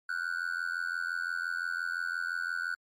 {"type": "tone with amplitude modulation", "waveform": "triangle", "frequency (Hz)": 1480, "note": "F#6", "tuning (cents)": 0, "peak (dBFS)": -25, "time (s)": [0.09, 2.75], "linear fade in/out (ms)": 5, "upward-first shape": "sine", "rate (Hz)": 85.8, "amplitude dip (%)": 100, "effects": ["MP3 64 kbps"]}